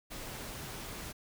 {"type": "noise", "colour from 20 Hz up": "pink", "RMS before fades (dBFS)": -43, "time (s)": [0.1, 1.13], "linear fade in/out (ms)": 20, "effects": []}